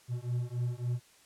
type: beating tone pair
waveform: triangle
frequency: 120.3 / 123.9 Hz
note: B2 / B2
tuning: -45 / +6 cents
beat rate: 3.6 Hz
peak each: -32 / -32 dBFS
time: 0.08-1 s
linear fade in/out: 50 ms
effects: white hiss -61 dBFS RMS until 1.25 s + low-pass 10000 Hz 12 dB/octave